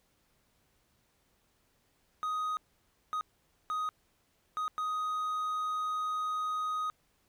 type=tone bursts at uneven times; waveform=triangle; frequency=1250 Hz; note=D#6; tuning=8 cents sharp; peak=-29 dBFS; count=5; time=2.23-2.57 / 3.13-3.21 / 3.7-3.89 / 4.57-4.68 / 4.78-6.9 s; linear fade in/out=0 ms; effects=pink hiss -72 dBFS RMS until 7.28 s